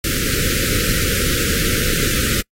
pink band-stop noise, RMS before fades -19 dBFS, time 0.04-2.41 s, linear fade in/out 2 ms, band 550 to 1300 Hz, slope 96 dB/octave, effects noise-tail reverb RT60 0.1 s tail -26 dB re dry + AAC 48 kbps

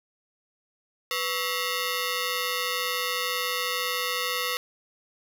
10% pulse ring-modulated tone, 808 Hz, G#5, 48 cents flat, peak -15 dBFS, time 1.11-4.57 s, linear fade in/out 0 ms, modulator 311 Hz, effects none

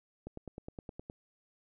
click train, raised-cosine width 2 ms, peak -29 dBFS, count 9, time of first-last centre 0.27-1.099 s, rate 9.65 Hz, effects none

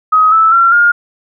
sine tone with pitch steps, 1264 / 1313.1 / 1364.1 / 1417.2 Hz, D#6 / E6 / F6 / F6, +27 / -7 / -41 / +25 cents, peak -5 dBFS, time 0.12-0.92 s, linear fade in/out 10 ms, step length 200 ms, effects none

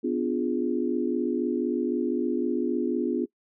sine chord, B diminished seventh, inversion none, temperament equal with one note detuned, 249.8 / 293.7 / 349.2 / 415.3 Hz, B3 / D4 / F4 / Ab4, +20 / 0 / 0 / 0 cents, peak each -28 / -30 / -28 / -32 dBFS, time 0.03-3.26 s, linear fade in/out 20 ms, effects noise-tail reverb RT60 0.1 s tail -22 dB re dry

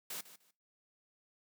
white noise with echo, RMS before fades -42 dBFS, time 0.1-0.21 s, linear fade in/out 5 ms, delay 150 ms, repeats 2, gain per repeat -14 dB, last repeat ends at 0.51 s, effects noise-tail reverb RT60 0.3 s tail -19 dB re dry + high-pass 150 Hz 12 dB/octave

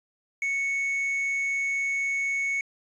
triangle tone with quantisation, 2214 Hz, C#7, 3 cents flat, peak -23 dBFS, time 0.42-2.61 s, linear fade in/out 2 ms, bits 8, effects resampled to 22050 Hz

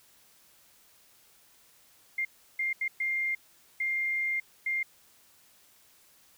sine tone bursts at uneven times, 2111 Hz, C7, 15 cents sharp, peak -27 dBFS, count 6, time 2.18-2.25 / 2.59-2.73 / 2.81-2.88 / 3-3.35 / 3.8-4.4 / 4.66-4.83 s, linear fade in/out 5 ms, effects white hiss -61 dBFS RMS until 6.37 s

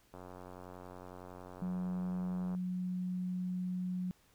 click train, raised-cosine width 1 ms, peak -35 dBFS, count 220, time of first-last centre 0.14-2.549 s, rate 90.9 Hz
sine tone, 181.9 Hz, F#3, 29 cents flat, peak -34 dBFS, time 1.62-4.11 s, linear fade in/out 0 ms
effects pink hiss -68 dBFS RMS until 4.34 s

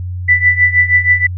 sine tone with tremolo, 1981 Hz, B6, 5 cents sharp, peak -4 dBFS, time 0.28-1.27 s, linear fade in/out 10 ms, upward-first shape triangle, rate 6.3 Hz, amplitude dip 90%, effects added 90 Hz sine -19 dBFS peak until 1.37 s

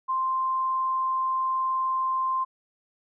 sine tone, 1046.5 Hz, C6, in tune, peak -23 dBFS, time 0.08-2.45 s, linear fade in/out 20 ms, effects none

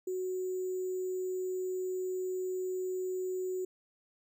sine tone with sample-and-hold, 370 Hz, F#4, in tune, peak -32 dBFS, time 0.07-3.65 s, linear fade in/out 5 ms, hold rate 7350 Hz, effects none

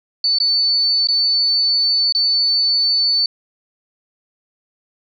sine tone with dropouts, 4497 Hz, C#8, 24 cents sharp, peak -13 dBFS, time 0.24-3.26 s, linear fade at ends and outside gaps 2 ms, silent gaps 0.386-0.401 / 1.072-1.086 / 2.124-2.149 s, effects none

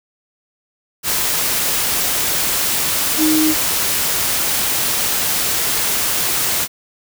sine tone in noise, 311.9 Hz, D#4, 4 cents sharp, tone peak -13 dBFS, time 3.17-3.55 s, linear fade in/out 50 ms, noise white, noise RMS -18 dBFS, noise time 1.03-6.68 s, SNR +2 dB, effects none

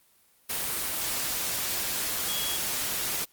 sine tone in noise, 3324 Hz, G#7, 1 cent sharp, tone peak -33 dBFS, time 2.28-2.57 s, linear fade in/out 10 ms, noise white, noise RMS -30 dBFS, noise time 0.49-3.25 s, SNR -6 dB, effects white hiss -63 dBFS RMS until 3.32 s + Opus 24 kbps

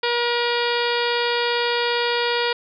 harmonic tone with a mistuned harmonic, 477.5 Hz, A#4, 42 cents sharp, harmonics 1 / 2 / 3 / 4 / 5 / 6 / 7 / 8 / 9 / 10, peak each -23 / -26 / -28 / -29 / -30 / -31 / -31 / -32 / -33 / -33 dBFS, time 0.03-2.53 s, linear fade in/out 5 ms, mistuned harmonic 8, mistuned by -33 cents, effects none

